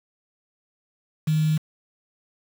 sine tone with quantisation, 155.56 Hz, D#3, in tune, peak -18 dBFS, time 1.27-1.58 s, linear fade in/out 10 ms, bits 6, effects none

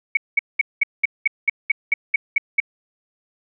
sine tone bursts, 2235 Hz, C#7, 14 cents sharp, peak -12 dBFS, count 12, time 0.15-2.602 s, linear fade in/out 5 ms, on 21 ms, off 200 ms, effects none

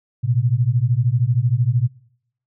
sine beating tone pair, 114.9 / 127.9 Hz, A#2 / C3, -25 / -39 cents, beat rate 13 Hz, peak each -18 dBFS, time 0.23-1.88 s, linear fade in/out 20 ms, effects noise-tail reverb RT60 0.7 s tail -23 dB re dry

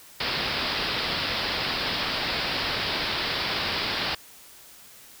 white low-pass noise, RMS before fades -28 dBFS, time 0.2-4.15 s, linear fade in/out 5 ms, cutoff 5100 Hz, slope 96 dB/octave, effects white hiss -49 dBFS RMS until 5.2 s

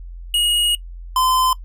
square tone pair in turn, 2883 / 1027.6 Hz, F#7 / C6, -46 / -32 cents, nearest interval octave + tritone, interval 1786 cents, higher first, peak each -15 dBFS, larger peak neither, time 0.34-0.75 / 1.16-1.53 s, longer first, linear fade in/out 2 ms, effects noise-tail reverb RT60 0.1 s tail -21 dB re dry + added 43 Hz sine -31 dBFS peak until 1.64 s

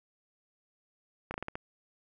slowing click train, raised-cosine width 0.5 ms, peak -21 dBFS, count 6, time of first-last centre 1.31-1.555 s, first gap 31 ms, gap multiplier 1.23, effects none

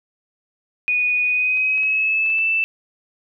sine tone with pitch glide, 2472 to 2649 Hz, D#7 to E7, -12 to +8 cents, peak -16 dBFS, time 0.88-2.64 s, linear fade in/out 0 ms, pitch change +120 cents, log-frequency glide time 1.26-2.44 s
clicks, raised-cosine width 0.3 ms, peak -26 dBFS, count 6, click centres 1.573 / 1.778 / 1.833 / 2.262 / 2.302 / 2.385 s
effects none

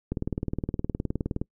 click train, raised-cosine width 3 ms, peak -15 dBFS, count 26, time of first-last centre 0.12-1.415 s, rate 19.3 Hz, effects noise-tail reverb RT60 0.1 s tail -26 dB re dry

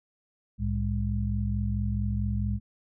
sine tone cluster, 64.7 / 109.2 / 203.4 Hz, C2 / A2 / G#3, -19 / -13 / -36 cents, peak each -29 / -29 / -32 dBFS, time 0.58-2.6 s, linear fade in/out 50 ms, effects none

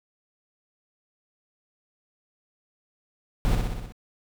brown noise with echo, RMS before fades -23 dBFS, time 3.45-3.55 s, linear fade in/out 0 ms, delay 62 ms, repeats 6, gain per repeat -3 dB, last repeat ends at 3.922 s, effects none

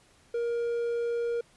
triangle tone, 470.9 Hz, A#4, 18 cents sharp, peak -25 dBFS, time 0.34-1.41 s, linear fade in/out 5 ms, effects pink hiss -61 dBFS RMS until 1.56 s + resampled to 24000 Hz

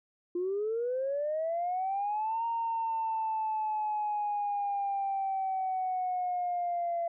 sine linear two-way sweep, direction up then down, 345 to 927 to 679 Hz, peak -28 dBFS, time 0.35-7.08 s, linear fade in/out 5 ms, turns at 2.45 s, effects tanh soft clip ceiling -24 dBFS

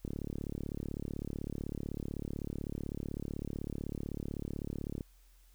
click train, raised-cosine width 3 ms, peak -25 dBFS, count 179, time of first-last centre 0.05-5.008 s, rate 35.9 Hz, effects added 43 Hz sine -59 dBFS peak until 5.54 s + white hiss -69 dBFS RMS until 5.54 s

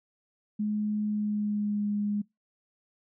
sine tone with pitch glide, 210.7 to 206.4 Hz, G#3 to G#3, +25 to -10 cents, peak -26 dBFS, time 0.59-2.22 s, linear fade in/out 10 ms, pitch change -35 cents, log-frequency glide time 1.04-1.88 s, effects noise-tail reverb RT60 0.2 s tail -24 dB re dry

